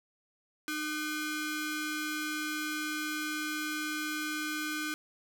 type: ring-modulated tone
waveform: sawtooth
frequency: 910 Hz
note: A#5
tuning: 42 cents flat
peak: -26 dBFS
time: 0.68-4.94 s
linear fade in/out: 0 ms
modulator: 604 Hz
effects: none